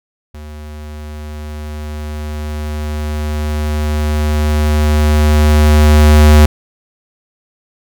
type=tone with level ramp; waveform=square; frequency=75.5 Hz; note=D2; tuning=48 cents sharp; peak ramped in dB=-29 to -3 dBFS; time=0.34-6.46 s; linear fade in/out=5 ms; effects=none